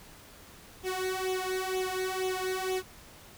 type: tone with flanger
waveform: sawtooth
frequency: 373.6 Hz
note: F#4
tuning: 17 cents sharp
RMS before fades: -32 dBFS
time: 0.83-2.83 s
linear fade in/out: 50 ms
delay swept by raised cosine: 0.3 to 2.2 ms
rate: 2.1 Hz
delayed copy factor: +0.8
effects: pink hiss -52 dBFS RMS until 3.37 s